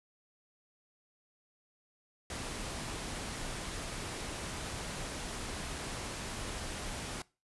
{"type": "noise", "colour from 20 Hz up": "pink", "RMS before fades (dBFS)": -40, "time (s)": [2.3, 7.22], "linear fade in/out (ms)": 2, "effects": ["noise-tail reverb RT60 0.3 s tail -22 dB re dry", "resampled to 24000 Hz"]}